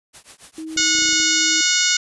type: noise with tremolo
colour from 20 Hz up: white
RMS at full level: -39 dBFS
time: 0.13-0.97 s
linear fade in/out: 20 ms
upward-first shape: triangle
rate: 7.1 Hz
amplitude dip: 100%
type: tone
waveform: sine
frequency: 317.8 Hz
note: D#4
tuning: 37 cents sharp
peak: -28 dBFS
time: 0.58-1.61 s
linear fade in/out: 2 ms
type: clicks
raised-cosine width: 2 ms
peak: -26 dBFS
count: 9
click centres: 0.764 / 0.799 / 0.952 / 0.987 / 1.022 / 1.054 / 1.09 / 1.13 / 1.201 s
type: harmonic tone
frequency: 728 Hz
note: F#5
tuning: 28 cents flat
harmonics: 2 / 3 / 4 / 5 / 6 / 7 / 8 / 9 / 10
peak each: -24 / -24 / -24 / -24 / -24 / -24 / -24 / -24 / -24 dBFS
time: 0.77-1.97 s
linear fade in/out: 5 ms
effects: resampled to 24000 Hz